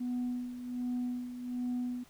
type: tone with tremolo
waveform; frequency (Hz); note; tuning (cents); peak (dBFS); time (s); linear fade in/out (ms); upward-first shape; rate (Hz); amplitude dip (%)
sine; 246.9; B3; 0; -29; 0-2.04; 10; sine; 1.3; 70
effects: tanh soft clip ceiling -29 dBFS + pink hiss -61 dBFS RMS until 2.09 s